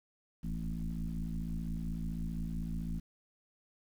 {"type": "tone with frequency modulation", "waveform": "sine", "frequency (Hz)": 108.5, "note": "A2", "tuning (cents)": -24, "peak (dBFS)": -34, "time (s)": [0.43, 3], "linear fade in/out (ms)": 10, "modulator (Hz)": 55.7, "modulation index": 2.2, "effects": ["10-bit"]}